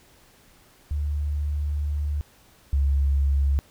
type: tone pair in turn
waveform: sine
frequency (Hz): 73.42 / 69.46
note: D2 / C#2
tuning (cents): 0 / +4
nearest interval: minor second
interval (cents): 96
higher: first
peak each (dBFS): -23 / -18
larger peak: second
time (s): 0.91-2.21 / 2.73-3.59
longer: first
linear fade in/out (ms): 0
effects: pink hiss -56 dBFS RMS until 3.7 s